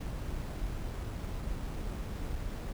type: noise with sample-and-hold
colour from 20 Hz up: brown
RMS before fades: -37 dBFS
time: 0-2.73 s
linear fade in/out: 10 ms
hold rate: 8820 Hz
effects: none